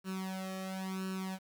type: tone with flanger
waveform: sawtooth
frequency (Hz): 189.1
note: F#3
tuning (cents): +38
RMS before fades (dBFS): -39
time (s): 0.04-1.39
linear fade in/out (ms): 50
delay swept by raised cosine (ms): 0.71 to 1.64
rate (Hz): 0.97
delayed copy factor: +0.9
effects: 10-bit